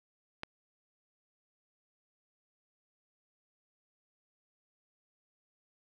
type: click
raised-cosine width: 0.3 ms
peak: -21 dBFS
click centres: 0.434 s
effects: none